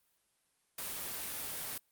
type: noise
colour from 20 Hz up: white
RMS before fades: -40 dBFS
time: 0.78-1.78 s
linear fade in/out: 5 ms
effects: white hiss -75 dBFS RMS until 1.91 s + Opus 32 kbps